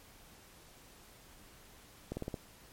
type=slowing click train; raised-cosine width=2 ms; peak=-24 dBFS; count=5; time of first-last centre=2.12-2.342 s; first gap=50 ms; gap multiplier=1.07; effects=pink hiss -58 dBFS RMS until 2.72 s + MP3 64 kbps